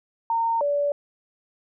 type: tone pair in turn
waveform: sine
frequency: 917 / 576.4 Hz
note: A#5 / D5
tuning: -29 / -33 cents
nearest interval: minor sixth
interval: 804 cents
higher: first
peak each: -20 dBFS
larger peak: neither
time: 0.3-0.61 / 0.61-0.92 s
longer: neither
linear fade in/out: 2 ms
effects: none